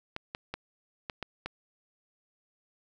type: clicks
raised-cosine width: 0.3 ms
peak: -19 dBFS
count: 6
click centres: 0.164 / 0.349 / 0.54 / 1.098 / 1.227 / 1.46 s
effects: none